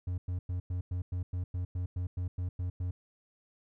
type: tone bursts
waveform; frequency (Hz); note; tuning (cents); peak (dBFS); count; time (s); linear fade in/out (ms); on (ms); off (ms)
triangle; 90; F#2; -47; -29; 14; 0.07-2.91; 5; 110; 100
effects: none